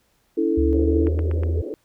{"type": "chord", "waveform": "sine", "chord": "A major", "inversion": "first", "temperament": "equal with one note detuned", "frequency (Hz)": [284.3, 329.6, 440], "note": ["C#4", "E4", "A4"], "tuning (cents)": [44, 0, 0], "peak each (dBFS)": [-25, -20, -23], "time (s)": [0.37, 1.09], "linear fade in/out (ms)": 10}
{"type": "tone with pitch glide", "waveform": "sine", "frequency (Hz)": [72.3, 81.62], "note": ["D2", "E2"], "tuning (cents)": [-27, -17], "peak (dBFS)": -19, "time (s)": [0.57, 1.62], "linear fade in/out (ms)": 10, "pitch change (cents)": 210, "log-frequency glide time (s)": [0.7, 1.21]}
{"type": "band-pass noise", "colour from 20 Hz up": "pink", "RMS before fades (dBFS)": -31, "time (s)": [0.73, 1.74], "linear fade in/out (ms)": 0, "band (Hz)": [290, 510], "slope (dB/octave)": 48}
{"type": "click train", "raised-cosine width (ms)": 0.5, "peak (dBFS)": -21, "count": 4, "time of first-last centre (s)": [1.07, 1.435], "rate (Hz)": 8.23}
{"effects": ["pink hiss -65 dBFS RMS until 1.84 s"]}